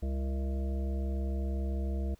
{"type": "harmonic tone with a mistuned harmonic", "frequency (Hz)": 67, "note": "C2", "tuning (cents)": 42, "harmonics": [1, 3, 5, 7, 9, 10], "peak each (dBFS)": [-30, -40, -44, -47, -49, -50], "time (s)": [0.02, 2.15], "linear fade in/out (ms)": 10, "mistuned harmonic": 7, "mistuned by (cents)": -15, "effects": ["pink hiss -66 dBFS RMS until 2.19 s"]}